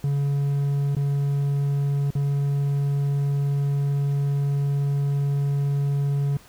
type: tone with dropouts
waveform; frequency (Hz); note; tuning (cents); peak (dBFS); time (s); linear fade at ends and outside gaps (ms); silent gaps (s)
triangle; 141.2; C#3; +32; -18; 0.04-6.37; 2; 0.95-0.966 / 2.105-2.152
effects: pink hiss -51 dBFS RMS until 6.48 s